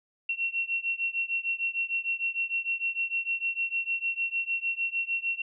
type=beating tone pair; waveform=sine; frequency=2722 / 2728.6 Hz; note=F7 / F7; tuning=-45 / -41 cents; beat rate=6.6 Hz; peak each=-30 / -31 dBFS; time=0.29-5.42 s; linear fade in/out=5 ms; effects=none